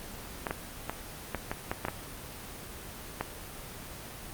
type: clicks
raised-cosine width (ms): 0.5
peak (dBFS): -15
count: 9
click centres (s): 0.468 / 0.509 / 0.896 / 1.347 / 1.515 / 1.715 / 1.851 / 1.884 / 3.21
effects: pink hiss -43 dBFS RMS until 4.33 s + Opus 24 kbps